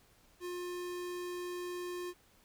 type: tone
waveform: square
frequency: 355.7 Hz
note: F4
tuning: 32 cents sharp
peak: -39 dBFS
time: 0.4-2.14 s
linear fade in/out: 50 ms
effects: pink hiss -66 dBFS RMS until 2.44 s